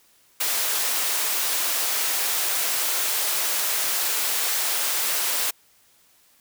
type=high-pass noise; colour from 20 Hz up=white; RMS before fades=-24 dBFS; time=0.4-5.51 s; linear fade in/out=10 ms; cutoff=480 Hz; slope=12 dB/octave; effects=white hiss -59 dBFS RMS until 6.4 s